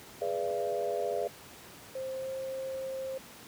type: chord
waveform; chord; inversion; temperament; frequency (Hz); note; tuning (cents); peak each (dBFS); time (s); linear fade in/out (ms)
sine; G# diminished seventh; none; equal with one note detuned; 415.3 / 493.9 / 587.3 / 681.7; G#4 / B4 / D5 / F5; 0 / 0 / 0 / -42; -35; 0.21-1.28; 10
type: tone with pitch glide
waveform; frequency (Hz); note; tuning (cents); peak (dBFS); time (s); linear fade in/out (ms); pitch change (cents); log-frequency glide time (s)
sine; 526 to 529.7; C5 to C5; +9 to +21; -34; 1.95-3.18; 5; +12; 2.18-2.31
effects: pink hiss -50 dBFS RMS until 3.47 s + high-pass 100 Hz 12 dB/octave